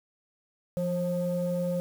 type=tone pair together; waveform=sine; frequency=174.03 / 534 Hz; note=F3 / C5; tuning=-6 / +35 cents; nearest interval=octave + perfect fifth; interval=1941 cents; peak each=-28 dBFS; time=0.77-1.8 s; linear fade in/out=0 ms; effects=tanh soft clip ceiling -20 dBFS + 8-bit